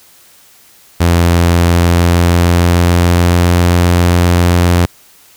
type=tone with pitch glide; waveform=sawtooth; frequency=85.8 to 87.55 Hz; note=F2 to F2; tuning=-30 to +5 cents; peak=-3 dBFS; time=1-4.86 s; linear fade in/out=10 ms; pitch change=+35 cents; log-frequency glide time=1.3-3.62 s; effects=white hiss -44 dBFS RMS until 5.36 s